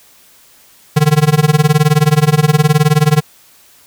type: tone with tremolo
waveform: square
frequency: 151.3 Hz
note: D#3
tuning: 48 cents flat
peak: -5 dBFS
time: 0.96-3.21 s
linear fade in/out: 10 ms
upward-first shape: sine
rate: 19 Hz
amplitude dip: 95%
effects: white hiss -46 dBFS RMS until 3.86 s